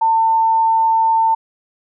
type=tone; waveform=sine; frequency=898 Hz; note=A5; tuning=35 cents sharp; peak=-11 dBFS; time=0.01-1.35 s; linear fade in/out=10 ms; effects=none

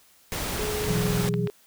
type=noise; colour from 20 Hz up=pink; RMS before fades=-30 dBFS; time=0.32-1.29 s; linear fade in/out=0 ms
type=tone with pitch glide; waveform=sine; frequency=422.6 to 412.5 Hz; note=G#4 to G#4; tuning=+30 to -12 cents; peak=-29 dBFS; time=0.59-1.5 s; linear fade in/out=0 ms; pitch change=-42 cents; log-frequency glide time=0.93-1.23 s
type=clicks; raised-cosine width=0.3 ms; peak=-19 dBFS; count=5; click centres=0.84 / 1.067 / 1.242 / 1.34 / 1.473 s
type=chord; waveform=sine; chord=B suspended fourth; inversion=none; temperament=just; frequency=123.47 / 164.63 / 185.21 Hz; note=B2 / E3 / F#3; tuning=0 / -2 / +2 cents; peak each=-28 dBFS; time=0.86-1.48 s; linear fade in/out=10 ms
effects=white hiss -58 dBFS RMS until 1.66 s

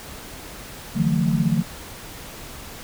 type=tone cluster; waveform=sine; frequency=148.4 / 165.7 / 181.1 / 222.9 Hz; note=D3 / E3 / F#3 / A3; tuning=+18 / +9 / -37 / +23 cents; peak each=-23 dBFS; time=0.95-1.63 s; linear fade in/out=20 ms; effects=pink hiss -38 dBFS RMS until 2.83 s

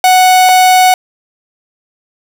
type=tone pair in turn; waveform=45% pulse; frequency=740 / 740 Hz; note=F#5 / F#5; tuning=0 / 0 cents; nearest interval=unison; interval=0 cents; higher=neither; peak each=-4 dBFS; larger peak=neither; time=0.04-0.49 / 0.49-0.94 s; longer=neither; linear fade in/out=2 ms; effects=none

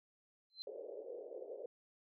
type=tone with exponential growth; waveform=sine; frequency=4094 Hz; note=C8; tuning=38 cents flat; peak=-39 dBFS; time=0.5-0.62 s; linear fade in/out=0 ms; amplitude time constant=24 ms
type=band-pass noise; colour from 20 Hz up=pink; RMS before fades=-48 dBFS; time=0.67-1.66 s; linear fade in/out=2 ms; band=420 to 550 Hz; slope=48 dB/octave
effects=none

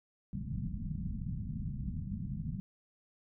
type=low-pass noise; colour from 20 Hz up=white; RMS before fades=-38 dBFS; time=0.33-2.6 s; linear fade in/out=0 ms; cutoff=210 Hz; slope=48 dB/octave; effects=none

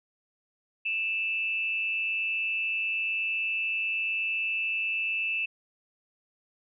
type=tone with amplitude modulation; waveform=sine; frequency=2646 Hz; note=E7; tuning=6 cents sharp; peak=-24 dBFS; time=0.85-5.46 s; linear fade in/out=10 ms; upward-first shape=sine; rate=209 Hz; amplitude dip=55%; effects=none

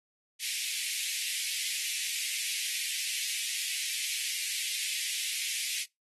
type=high-pass noise; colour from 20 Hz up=pink; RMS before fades=-34 dBFS; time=0.39-5.86 s; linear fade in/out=50 ms; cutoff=2100 Hz; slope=48 dB/octave; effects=noise-tail reverb RT60 0.2 s tail -25 dB re dry + AAC 32 kbps

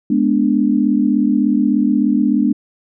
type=chord; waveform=sine; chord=G# diminished; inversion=none; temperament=equal with one note detuned; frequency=210.4 / 246.9 / 293.7 Hz; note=G#3 / B3 / D4; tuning=+23 / 0 / 0 cents; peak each=-16 dBFS; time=0.1-2.53 s; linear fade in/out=5 ms; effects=none

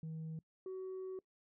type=tone pair in turn; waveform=sine; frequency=159.6 / 375.9 Hz; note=D#3 / F#4; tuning=+44 / +27 cents; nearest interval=octave + minor third; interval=1483 cents; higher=second; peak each=-39 / -39 dBFS; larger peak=neither; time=0.03-0.39 / 0.66-1.19 s; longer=second; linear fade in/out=2 ms; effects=noise-tail reverb RT60 0.1 s tail -24 dB re dry + tanh soft clip ceiling -40 dBFS

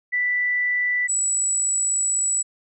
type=tone pair in turn; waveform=sine; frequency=1975.5 / 7861 Hz; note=B6 / B8; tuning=0 / -9 cents; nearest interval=2 octaves; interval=2391 cents; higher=second; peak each=-19 dBFS; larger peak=neither; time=0.12-1.08 / 1.08-2.43 s; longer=second; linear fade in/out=20 ms; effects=none

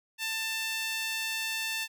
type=tone with high-pass filter; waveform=sawtooth; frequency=890 Hz; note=A5; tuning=20 cents sharp; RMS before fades=-33 dBFS; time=0.18-1.88 s; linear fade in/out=50 ms; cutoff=2400 Hz; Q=1.6; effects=none

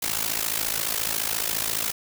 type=noise with amplitude modulation; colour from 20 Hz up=white; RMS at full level=-23 dBFS; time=0.02-1.92 s; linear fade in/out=10 ms; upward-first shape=sine; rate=54.4 Hz; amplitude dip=85%; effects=none

